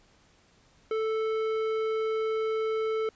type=tone with tanh clipping; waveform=sine; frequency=440 Hz; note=A4; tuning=in tune; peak=-28 dBFS; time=0.91-3.09 s; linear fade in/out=2 ms; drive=13 dB; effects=pink hiss -62 dBFS RMS until 3.15 s + resampled to 16000 Hz